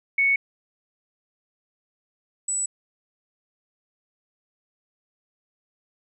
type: tone pair in turn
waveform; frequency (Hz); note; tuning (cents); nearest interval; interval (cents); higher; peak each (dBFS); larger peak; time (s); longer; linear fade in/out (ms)
sine; 2217 / 7900; C#7 / B8; 0 / 0; octave + minor seventh; 2200; second; -17 / -23; first; 0.18-0.36 / 2.48-2.66; neither; 5
effects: none